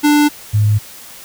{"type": "tone pair in turn", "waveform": ["square", "sine"], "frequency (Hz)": [295.2, 105.52], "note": ["D4", "G#2"], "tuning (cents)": [9, 28], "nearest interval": "octave + tritone", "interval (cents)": 1781, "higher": "first", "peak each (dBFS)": -9, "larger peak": "neither", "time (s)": [[0.03, 0.29], [0.53, 0.79]], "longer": "neither", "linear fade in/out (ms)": 20, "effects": ["white hiss -36 dBFS RMS until 1.24 s"]}